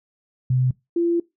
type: tone pair in turn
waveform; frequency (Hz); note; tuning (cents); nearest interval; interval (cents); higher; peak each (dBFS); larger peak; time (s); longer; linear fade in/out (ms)
sine; 127.8 / 341.2; C3 / F4; -40 / -40; octave + perfect fourth; 1700; second; -16 / -17; first; 0.5-0.71 / 0.96-1.2; second; 5
effects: noise-tail reverb RT60 0.2 s tail -22 dB re dry